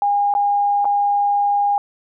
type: tone with dropouts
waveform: sine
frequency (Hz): 813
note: G#5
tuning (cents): -37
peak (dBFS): -14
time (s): 0.02-1.78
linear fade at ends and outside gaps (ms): 1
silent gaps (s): 0.339-0.35 / 0.846-0.853
effects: none